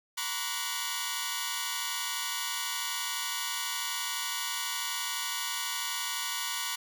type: tone cluster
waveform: 10% pulse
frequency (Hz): 941 / 1020 / 1140 / 1473 / 3452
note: A#5 / C6 / C#6 / F#6 / A7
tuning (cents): +16 / -44 / +48 / -8 / -34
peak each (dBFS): -30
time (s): 0.17-6.76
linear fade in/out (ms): 10
effects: none